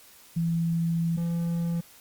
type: tone pair in turn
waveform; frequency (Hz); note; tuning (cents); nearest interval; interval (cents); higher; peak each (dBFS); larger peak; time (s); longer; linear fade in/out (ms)
sine / triangle; 166.8 / 169.23; E3 / E3; +21 / +46; unison; 25; second; -23 / -23; neither; 0.36-1.17 / 1.17-1.81; first; 10
effects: white hiss -53 dBFS RMS until 2 s + Opus 48 kbps